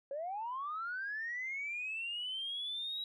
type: linear sweep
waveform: sine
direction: up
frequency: 536 to 3876 Hz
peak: -36 dBFS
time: 0.11-3.04 s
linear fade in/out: 2 ms
effects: tanh soft clip ceiling -32 dBFS